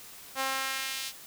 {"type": "tone with high-pass filter sweep", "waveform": "sawtooth", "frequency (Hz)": 266.6, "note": "C4", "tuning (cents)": 33, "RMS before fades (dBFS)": -33, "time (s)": [0.35, 1.13], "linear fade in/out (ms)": 50, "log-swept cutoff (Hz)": [760, 3800], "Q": 1, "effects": ["white hiss -48 dBFS RMS until 1.26 s"]}